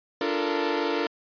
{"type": "chord", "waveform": "sawtooth", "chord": "Bb major seventh", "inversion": "first", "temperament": "equal with one note detuned", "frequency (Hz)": [293.7, 343.4, 440, 466.2], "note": ["D4", "F4", "A4", "Bb4"], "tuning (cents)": [0, -29, 0, 0], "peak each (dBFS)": -26, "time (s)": [0.21, 1.07], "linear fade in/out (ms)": 2, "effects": ["resampled to 11025 Hz"]}